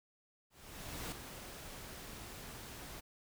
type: noise with ADSR envelope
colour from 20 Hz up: pink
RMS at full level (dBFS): -42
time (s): 0.5-3.01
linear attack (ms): 620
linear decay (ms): 4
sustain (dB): -7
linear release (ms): 19
effects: none